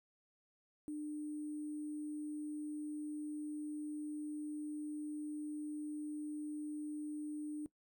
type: tone with sample-and-hold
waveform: sine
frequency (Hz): 300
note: D4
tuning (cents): +37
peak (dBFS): -39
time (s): 0.88-7.66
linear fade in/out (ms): 0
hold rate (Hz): 8820
effects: noise-tail reverb RT60 0.1 s tail -19 dB re dry